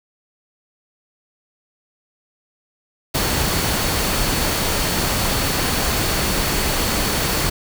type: tone in noise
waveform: sine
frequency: 4435 Hz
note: C#8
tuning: in tune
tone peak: -31 dBFS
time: 3.14-7.5 s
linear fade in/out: 10 ms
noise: pink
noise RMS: -20 dBFS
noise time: 3.14-7.5 s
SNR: -14 dB
effects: none